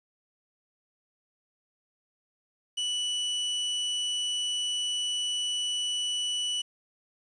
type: tone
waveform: 40% pulse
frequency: 2960 Hz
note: F#7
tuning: in tune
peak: -27 dBFS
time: 2.77-6.62 s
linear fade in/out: 10 ms
effects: resampled to 24000 Hz + 9-bit